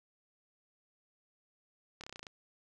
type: slowing click train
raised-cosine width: 0.2 ms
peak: -28 dBFS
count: 9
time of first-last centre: 2.01-2.268 s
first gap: 27 ms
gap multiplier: 1.05
effects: none